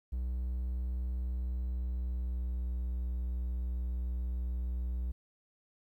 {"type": "tone with pitch glide", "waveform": "triangle", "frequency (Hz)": [62, 61.43], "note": ["B1", "B1"], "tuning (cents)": [7, -9], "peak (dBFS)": -30, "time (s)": [0.12, 5.12], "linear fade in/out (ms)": 10, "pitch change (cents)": -16, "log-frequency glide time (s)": [1.05, 2.96], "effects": ["12-bit"]}